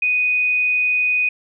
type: tone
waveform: sine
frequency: 2488 Hz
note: D#7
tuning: 1 cent flat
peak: -15 dBFS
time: 0.02-1.29 s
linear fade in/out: 5 ms
effects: none